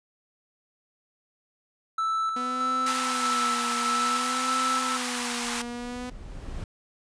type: tone with tremolo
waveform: triangle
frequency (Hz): 1318.5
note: E6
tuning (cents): 0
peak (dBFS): -22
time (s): 1.98-4.97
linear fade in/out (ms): 5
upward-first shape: square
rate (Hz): 1.6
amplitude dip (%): 35
type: tone with vibrato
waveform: sawtooth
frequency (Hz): 246.9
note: B3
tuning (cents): 0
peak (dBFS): -29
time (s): 2.36-6.1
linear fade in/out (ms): 5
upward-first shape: sine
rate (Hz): 0.55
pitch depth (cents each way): 58
type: high-pass noise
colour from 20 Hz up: pink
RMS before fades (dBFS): -31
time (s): 2.86-5.62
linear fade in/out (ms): 5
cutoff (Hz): 800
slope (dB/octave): 96
type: noise with exponential growth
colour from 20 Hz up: brown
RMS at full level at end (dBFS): -32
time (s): 4.7-6.64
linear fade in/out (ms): 2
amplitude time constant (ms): 420
effects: resampled to 22050 Hz